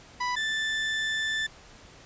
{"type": "tone pair in turn", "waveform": "30% pulse", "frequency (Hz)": [989, 1762.2], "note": ["B5", "A6"], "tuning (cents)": [2, 2], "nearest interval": "minor seventh", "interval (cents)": 1000, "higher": "second", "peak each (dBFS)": -24, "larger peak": "neither", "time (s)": [[0.2, 0.36], [0.36, 1.47]], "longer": "second", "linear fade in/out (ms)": 10, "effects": ["pink hiss -51 dBFS RMS until 2.05 s", "resampled to 16000 Hz"]}